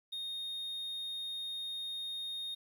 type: tone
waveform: triangle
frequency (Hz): 3700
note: A#7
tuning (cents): -14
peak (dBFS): -36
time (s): 0.12-2.55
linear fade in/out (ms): 10
effects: 11-bit